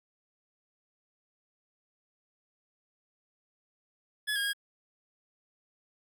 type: tone with pitch steps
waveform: 25% pulse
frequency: 1702 / 1627 / 1637 Hz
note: G#6 / G#6 / G#6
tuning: +42 / -36 / -25 cents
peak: -25 dBFS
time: 4.27-4.534 s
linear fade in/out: 20 ms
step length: 88 ms
effects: none